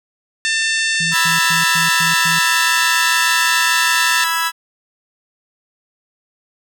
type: harmonic tone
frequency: 894 Hz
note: A5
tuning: 27 cents sharp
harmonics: 2 / 3 / 4 / 5 / 6 / 7 / 8 / 9 / 10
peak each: -18 / -22 / -24 / -26 / -28 / -29 / -30 / -31 / -32 dBFS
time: 0.45-4.24 s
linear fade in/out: 0 ms
type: tone bursts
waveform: sine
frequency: 164.81 Hz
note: E3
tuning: in tune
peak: -24 dBFS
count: 6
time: 1-2.39 s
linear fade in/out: 5 ms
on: 140 ms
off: 110 ms
type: chord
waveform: sawtooth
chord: E major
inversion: second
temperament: equal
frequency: 987.8 / 1318.5 / 1661.2 Hz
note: B5 / E6 / G#6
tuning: 0 / 0 / 0 cents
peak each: -17 dBFS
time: 1.11-4.52 s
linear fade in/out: 50 ms
effects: none